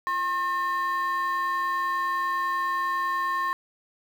sine tone pair together, 1073.3 / 1805 Hz, C6 / A6, +44 / +44 cents, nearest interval major sixth, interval 900 cents, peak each -23 / -28 dBFS, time 0.07-3.53 s, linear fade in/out 0 ms, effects tanh soft clip ceiling -21 dBFS + 8-bit

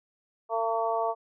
harmonic tone, 226.5 Hz, A#3, 50 cents flat, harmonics 2 / 3 / 4 / 5, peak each -32 / -28 / -31 / -33 dBFS, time 0.49-1.15 s, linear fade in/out 50 ms, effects none

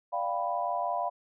sine chord, G dominant seventh, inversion second, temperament equal, 587.3 / 698.5 / 784 / 987.8 Hz, D5 / F5 / G5 / B5, 0 / 0 / 0 / 0 cents, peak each -36 / -31 / -36 / -33 dBFS, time 0.12-1.1 s, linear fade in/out 20 ms, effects none

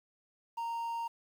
triangle tone with quantisation, 927 Hz, A#5, 10 cents flat, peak -32 dBFS, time 0.57-1.08 s, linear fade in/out 10 ms, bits 10, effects none

